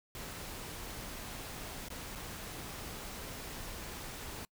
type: noise with dropouts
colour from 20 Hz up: pink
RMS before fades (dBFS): -44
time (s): 0.15-4.45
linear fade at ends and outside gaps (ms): 1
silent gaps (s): 1.885-1.902 / 2.152-2.156
effects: noise-tail reverb RT60 0.1 s tail -26 dB re dry